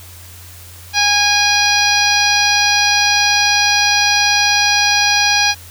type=harmonic tone; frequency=821 Hz; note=G#5; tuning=20 cents flat; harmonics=1 / 2 / 3 / 4 / 5 / 6 / 7; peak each=-18 / -18 / -17 / -22 / -19 / -19 / -19 dBFS; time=0.93-5.55 s; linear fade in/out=50 ms; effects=added 88 Hz sine -37 dBFS peak until 5.7 s + white hiss -39 dBFS RMS until 5.7 s